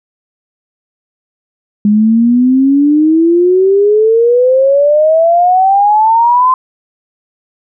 sine exponential sweep, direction up, 204.9 to 1041 Hz, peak -5 dBFS, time 1.85-6.54 s, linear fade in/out 2 ms, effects none

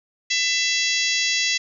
harmonic tone, 668 Hz, E5, 23 cents sharp, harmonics 3 / 4 / 5 / 6 / 7 / 8 / 9 / 10, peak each -25 / -26 / -27 / -28 / -28 / -29 / -30 / -30 dBFS, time 0.3-1.58 s, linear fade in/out 10 ms, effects none

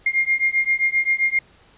sine beating tone pair, 2119 / 2126.6 Hz, C7 / C7, +21 / +28 cents, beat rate 7.6 Hz, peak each -20 dBFS, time 0.06-1.39 s, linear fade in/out 5 ms, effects pink hiss -53 dBFS RMS until 1.77 s + resampled to 8000 Hz

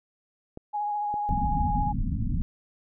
clicks, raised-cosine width 2 ms, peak -25 dBFS, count 3, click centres 0.574 / 1.141 / 1.293 s
sine tone with vibrato, 830.6 Hz, G#5, in tune, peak -26 dBFS, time 0.73-1.93 s, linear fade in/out 20 ms, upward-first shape triangle, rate 14 Hz, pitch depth 24 cents each way
pink low-pass noise, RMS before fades -27 dBFS, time 1.29-2.42 s, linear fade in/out 0 ms, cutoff 270 Hz, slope 96 dB/octave
effects none

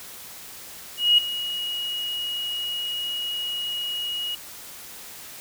sine tone with ADSR envelope, 2892 Hz, F#7, 40 cents flat, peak -11 dBFS, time 0.97-4.35 s, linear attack 210 ms, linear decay 7 ms, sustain -15 dB, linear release 3 ms, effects tanh soft clip ceiling -7 dBFS + white hiss -41 dBFS RMS until 5.4 s

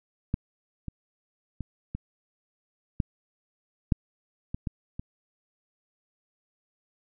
clicks, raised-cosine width 5 ms, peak -13 / -22 / -21 / -20 / -12 / -8 / -19 / -17 / -22 dBFS, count 9, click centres 0.341 / 0.883 / 1.607 / 1.95 / 3.002 / 3.922 / 4.545 / 4.672 / 4.995 s, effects none

